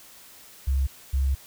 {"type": "tone pair in turn", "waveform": "sine", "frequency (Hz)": [67.4, 67.4], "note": ["C#2", "C#2"], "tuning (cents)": [-48, -48], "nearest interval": "unison", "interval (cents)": 0, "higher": "neither", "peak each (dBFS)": -20, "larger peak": "neither", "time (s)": [[0.67, 0.87], [1.13, 1.35]], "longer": "second", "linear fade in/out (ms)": 10, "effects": ["white hiss -49 dBFS RMS until 1.46 s"]}